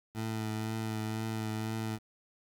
20% pulse tone with vibrato, 110 Hz, A2, in tune, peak -28 dBFS, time 0.14-1.99 s, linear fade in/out 50 ms, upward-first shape triangle, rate 2 Hz, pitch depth 23 cents each way, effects 9-bit

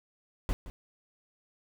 brown noise with echo, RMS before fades -28 dBFS, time 0.49-0.53 s, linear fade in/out 0 ms, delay 170 ms, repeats 1, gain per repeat -14 dB, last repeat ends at 0.7 s, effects none

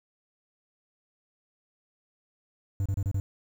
triangle tone bursts, 98 Hz, G2, in tune, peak -23 dBFS, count 5, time 2.8-3.2 s, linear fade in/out 0 ms, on 56 ms, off 30 ms, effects 9-bit

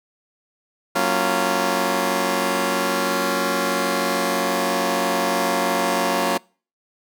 10% pulse chord, Gb major seventh, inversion none, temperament just, 185 / 231.2 / 277.5 / 346.9 Hz, Gb3 / Bb3 / Db4 / F4, 0 / -14 / +2 / -12 cents, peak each -17 dBFS, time 0.95-6.38 s, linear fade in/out 10 ms, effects noise-tail reverb RT60 0.4 s tail -26 dB re dry

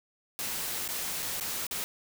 white noise with dropouts, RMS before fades -34 dBFS, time 0.39-1.84 s, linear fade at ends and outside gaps 0 ms, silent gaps 0.878-0.888 / 1.223-1.227 / 1.399-1.409 / 1.667-1.711 s, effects none

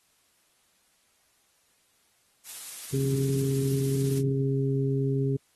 blue noise with tremolo, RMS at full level -37 dBFS, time 2.44-4.23 s, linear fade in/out 50 ms, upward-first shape triangle, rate 18 Hz, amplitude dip 25%
harmonic tone, 135.8 Hz, C#3, 35 cents flat, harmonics 1 / 2 / 3, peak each -25 / -31 / -30 dBFS, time 2.93-5.37 s, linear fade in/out 10 ms
effects white hiss -67 dBFS RMS until 5.55 s + AAC 32 kbps

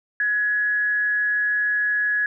sine tone with amplitude modulation, 1683 Hz, G#6, 23 cents sharp, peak -17 dBFS, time 0.2-2.26 s, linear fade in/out 2 ms, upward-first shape sine, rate 213 Hz, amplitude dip 35%, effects none

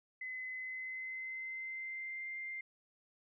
sine tone with pitch glide, 2031 to 2097 Hz, B6 to C7, +48 to +3 cents, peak -40 dBFS, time 0.21-2.61 s, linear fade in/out 5 ms, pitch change +55 cents, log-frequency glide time 0.53-2.31 s, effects none

